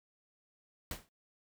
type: noise with exponential decay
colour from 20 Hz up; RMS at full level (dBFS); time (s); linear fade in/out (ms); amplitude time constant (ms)
pink; -37; 0.91-1.09; 2; 37
effects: noise-tail reverb RT60 0.1 s tail -20 dB re dry